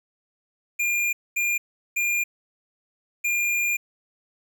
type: tone bursts at uneven times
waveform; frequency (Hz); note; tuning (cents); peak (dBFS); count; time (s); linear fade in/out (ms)
square; 2407; D7; +42; -22; 4; 0.79-1.13 / 1.36-1.58 / 1.96-2.24 / 3.24-3.77; 10
effects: 10-bit